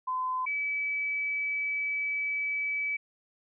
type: tone pair in turn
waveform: sine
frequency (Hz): 1022 / 2294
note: C6 / D7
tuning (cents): -41 / -41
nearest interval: octave + major second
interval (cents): 1400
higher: second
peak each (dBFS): -28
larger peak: neither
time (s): 0.07-0.46 / 0.46-2.97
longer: second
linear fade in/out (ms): 10
effects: none